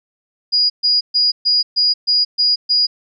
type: tone bursts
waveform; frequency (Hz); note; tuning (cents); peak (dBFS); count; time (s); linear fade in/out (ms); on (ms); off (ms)
sine; 4889; D#8; -31; -11; 8; 0.52-2.87; 20; 180; 130
effects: none